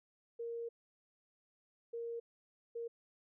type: tone bursts at uneven times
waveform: sine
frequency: 466.2 Hz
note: A#4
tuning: in tune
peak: -39 dBFS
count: 3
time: 0.39-0.69 / 1.93-2.2 / 2.75-2.88 s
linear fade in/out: 10 ms
effects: none